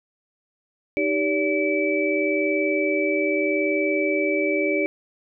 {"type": "tone cluster", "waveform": "sine", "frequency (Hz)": [310.2, 391, 573, 2305], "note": ["D#4", "G4", "D5", "D7"], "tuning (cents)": [-5, -4, -43, -33], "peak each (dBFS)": -25, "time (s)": [0.97, 4.86], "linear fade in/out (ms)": 0, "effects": []}